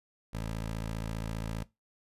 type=tone; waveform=15% pulse; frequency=55 Hz; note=A1; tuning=in tune; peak=-28 dBFS; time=0.33-1.64 s; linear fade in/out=10 ms; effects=noise-tail reverb RT60 0.2 s tail -19 dB re dry + resampled to 32000 Hz